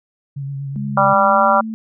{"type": "tone with vibrato", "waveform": "sine", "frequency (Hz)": 138.59, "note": "C#3", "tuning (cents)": 0, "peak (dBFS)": -23, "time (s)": [0.36, 1.14], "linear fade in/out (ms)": 10, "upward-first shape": "sine", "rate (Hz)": 8.4, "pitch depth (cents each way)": 29}
{"type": "tone with pitch glide", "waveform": "sine", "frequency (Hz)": [207.7, 221.3], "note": ["G#3", "A3"], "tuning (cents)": [0, 10], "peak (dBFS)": -23, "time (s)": [0.76, 1.74], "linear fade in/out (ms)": 0, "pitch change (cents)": 110, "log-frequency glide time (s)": [1.25, 1.45]}
{"type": "harmonic tone", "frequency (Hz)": 196, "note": "G3", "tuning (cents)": 0, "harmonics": [3, 4, 5, 6, 7], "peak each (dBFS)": [-17, -17, -17, -17, -17], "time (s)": [0.97, 1.61], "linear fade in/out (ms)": 5}
{"effects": []}